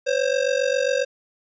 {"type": "ring-modulated tone", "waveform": "square", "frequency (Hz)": 531, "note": "C5", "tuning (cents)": 25, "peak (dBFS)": -17, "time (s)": [0.06, 1.05], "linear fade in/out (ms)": 20, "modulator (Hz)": 23.7, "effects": ["resampled to 16000 Hz", "9-bit"]}